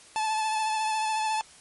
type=tone with vibrato; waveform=45% pulse; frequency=870 Hz; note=A5; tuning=20 cents flat; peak=-25 dBFS; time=0.16-1.41 s; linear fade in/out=0 ms; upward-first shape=sine; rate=14 Hz; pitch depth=23 cents each way; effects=white hiss -52 dBFS RMS until 1.6 s + MP3 48 kbps